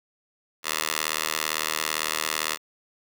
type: tone with high-pass filter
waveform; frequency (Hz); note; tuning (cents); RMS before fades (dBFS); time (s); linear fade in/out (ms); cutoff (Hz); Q
10% pulse; 77.78; D#2; 0; -28; 0.63-2.58; 50; 1300; 0.52
effects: none